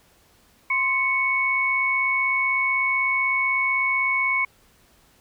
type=tone pair together; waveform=sine; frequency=1045.1 / 2216 Hz; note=C6 / C#7; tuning=-2 / -1 cents; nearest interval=octave + minor second; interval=1301 cents; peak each=-26 / -20 dBFS; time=0.7-4.45 s; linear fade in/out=5 ms; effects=pink hiss -58 dBFS RMS until 5.2 s

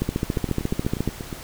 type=two click trains; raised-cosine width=3 ms; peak=-9 / -17 dBFS; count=16 / 9; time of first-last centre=0.02-1.076 / 0.37-1.328 s; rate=14.2 / 8.35 Hz; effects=pink hiss -39 dBFS RMS until 1.43 s

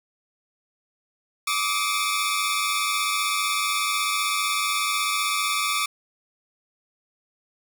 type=tone cluster; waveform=20% pulse; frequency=1167 / 1262 / 2145 / 3517 / 5470 Hz; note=D6 / D#6 / C7 / A7 / F8; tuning=-11 / +24 / +42 / -1 / -37 cents; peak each=-20 / -24 / -29 / -27 / -27 dBFS; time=1.47-5.86 s; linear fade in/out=5 ms; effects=none

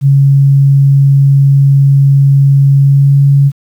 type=tone with pitch glide; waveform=sine; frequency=138.59 to 139.88 Hz; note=C#3 to C#3; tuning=0 to +16 cents; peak=-3 dBFS; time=0.01-3.52 s; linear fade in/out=50 ms; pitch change=+16 cents; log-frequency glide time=2.78-3.22 s; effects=7-bit

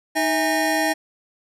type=tone cluster; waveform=square; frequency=311.8 / 648 / 819 / 1836 Hz; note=D#4 / E5 / G#5 / A#6; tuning=+4 / -30 / -24 / -27 cents; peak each=-25 dBFS; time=0.15-0.94 s; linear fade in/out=20 ms; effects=resampled to 32000 Hz

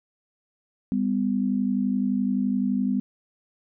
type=tone pair together; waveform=sine; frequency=199.7 / 251.4 Hz; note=G3 / B3; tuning=+32 / +31 cents; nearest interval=major third; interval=399 cents; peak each=-24 dBFS; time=0.92-3 s; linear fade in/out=0 ms; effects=none

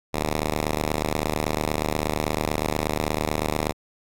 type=ring-modulated tone; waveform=5% pulse; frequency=76.3 Hz; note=D#2; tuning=33 cents flat; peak=-9 dBFS; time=0.13-3.73 s; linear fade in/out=20 ms; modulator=52.5 Hz; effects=AAC 64 kbps

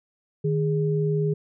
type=tone pair together; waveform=sine; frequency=154.5 / 412.5 Hz; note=D#3 / G#4; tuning=-12 / -12 cents; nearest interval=octave + perfect fourth; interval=1700 cents; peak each=-22 / -25 dBFS; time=0.44-1.34 s; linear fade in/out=10 ms; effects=none

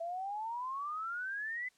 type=exponential sweep; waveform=sine; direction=up; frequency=659.3 to 2040 Hz; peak=-36 dBFS; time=0-1.69 s; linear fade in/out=10 ms; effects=white hiss -70 dBFS RMS until 1.77 s + low-pass 8000 Hz 12 dB/octave

